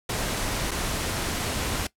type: noise with dropouts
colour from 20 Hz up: pink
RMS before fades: -28 dBFS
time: 0.09-1.87 s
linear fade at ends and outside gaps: 5 ms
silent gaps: 0.71-0.714 s
effects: noise-tail reverb RT60 0.1 s tail -19 dB re dry + low-pass 12000 Hz 12 dB/octave